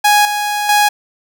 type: tone with level steps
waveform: sawtooth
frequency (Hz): 830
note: G#5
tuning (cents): -1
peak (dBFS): -4 / -12 / -5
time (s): 0.04-0.89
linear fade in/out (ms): 10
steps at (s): 0.25 / 0.69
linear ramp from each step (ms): 2
effects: none